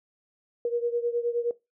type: beating tone pair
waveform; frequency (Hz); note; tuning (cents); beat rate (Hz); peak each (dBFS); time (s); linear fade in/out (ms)
sine; 472.4 / 482; A#4 / B4; +23 / -42; 9.6; -26 / -30; 0.65-1.51; 2
effects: noise-tail reverb RT60 0.2 s tail -18 dB re dry